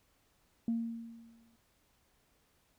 sine tone with exponential decay, 230.1 Hz, A#3, 22 cents flat, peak -27 dBFS, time 0.68-1.56 s, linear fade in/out 2 ms, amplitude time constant 190 ms, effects tanh soft clip ceiling -25 dBFS + pink hiss -72 dBFS RMS until 2.78 s

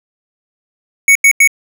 square tone bursts, 2226 Hz, C#7, 7 cents sharp, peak -5 dBFS, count 3, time 1.08-1.475 s, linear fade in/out 2 ms, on 73 ms, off 88 ms, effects none

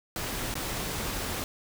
pink noise with dropouts, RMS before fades -33 dBFS, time 0.16-1.44 s, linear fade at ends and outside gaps 1 ms, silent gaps 0.541-0.554 s, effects none

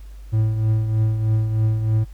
triangle tone with tremolo, 109.5 Hz, A2, 8 cents flat, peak -12 dBFS, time 0.32-2.05 s, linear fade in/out 20 ms, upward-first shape triangle, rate 3.2 Hz, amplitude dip 55%, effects added 50 Hz sine -35 dBFS peak until 2.13 s + pink hiss -56 dBFS RMS until 2.13 s

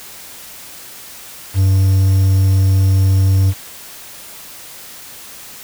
triangle tone with quantisation, 95.8 Hz, G2, 39 cents flat, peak -7 dBFS, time 1.54-3.54 s, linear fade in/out 50 ms, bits 6, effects white hiss -35 dBFS RMS until 5.63 s

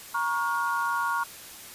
sine tone cluster, 941 / 1108 / 1423 Hz, A#5 / C#6 / F6, +16 / -1 / +32 cents, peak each -29 / -29 / -29 dBFS, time 0.14-1.24 s, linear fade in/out 10 ms, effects white hiss -44 dBFS RMS until 1.74 s + resampled to 32000 Hz

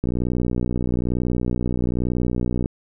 click train, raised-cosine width 3 ms, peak -10 dBFS, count 161, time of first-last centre 0.04-2.659 s, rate 61.1 Hz, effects none

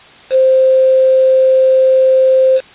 sine tone with quantisation, 523.3 Hz, C5, in tune, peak -6 dBFS, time 0.3-2.61 s, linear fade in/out 50 ms, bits 4, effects white hiss -39 dBFS RMS until 2.74 s + resampled to 8000 Hz

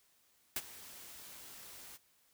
white noise with ADSR envelope, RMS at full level -34 dBFS, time 0.56-1.98 s, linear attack 4 ms, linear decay 41 ms, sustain -18 dB, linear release 28 ms, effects white hiss -71 dBFS RMS until 2.33 s

